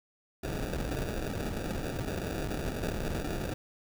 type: noise with sample-and-hold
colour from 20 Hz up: pink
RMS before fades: -34 dBFS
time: 0.43-3.54 s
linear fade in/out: 5 ms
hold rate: 1050 Hz
effects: none